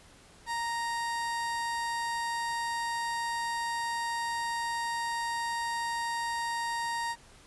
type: tone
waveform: 30% pulse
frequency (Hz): 932.3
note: A#5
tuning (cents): 0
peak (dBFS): -28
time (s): 0.46-7.16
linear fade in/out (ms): 50
effects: pink hiss -56 dBFS RMS until 7.46 s + resampled to 24000 Hz